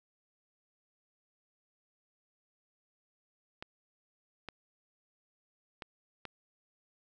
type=clicks; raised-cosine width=0.3 ms; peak=-25 dBFS; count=4; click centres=3.625 / 4.487 / 5.822 / 6.253 s; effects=none